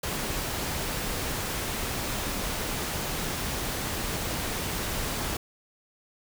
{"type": "noise", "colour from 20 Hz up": "pink", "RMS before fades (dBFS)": -31, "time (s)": [0.03, 5.37], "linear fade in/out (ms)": 5, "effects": []}